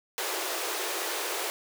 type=high-pass noise; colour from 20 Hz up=pink; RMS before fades=-32 dBFS; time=0.18-1.5 s; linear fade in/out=0 ms; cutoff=330 Hz; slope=96 dB/octave; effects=none